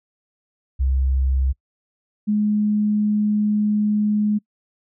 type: tone pair in turn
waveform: sine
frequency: 66.1 / 209.9 Hz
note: C2 / G#3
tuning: +18 / +19 cents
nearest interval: octave + minor sixth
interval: 2001 cents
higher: second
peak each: -16 dBFS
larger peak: neither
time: 0.79-1.53 / 2.27-4.39 s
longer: second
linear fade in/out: 20 ms
effects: noise-tail reverb RT60 0.1 s tail -26 dB re dry